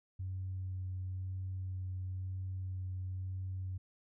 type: tone with vibrato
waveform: sine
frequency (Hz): 93.2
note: F#2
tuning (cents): +13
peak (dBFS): -36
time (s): 0.19-3.78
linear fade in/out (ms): 10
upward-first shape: sine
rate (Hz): 1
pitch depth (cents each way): 11
effects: tanh soft clip ceiling -32 dBFS